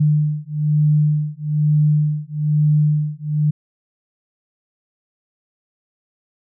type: beating tone pair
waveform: sine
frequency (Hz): 150 / 151.1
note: D3 / D3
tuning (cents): +37 / +50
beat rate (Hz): 1.1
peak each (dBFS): -17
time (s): 0-3.51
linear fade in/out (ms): 10
effects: none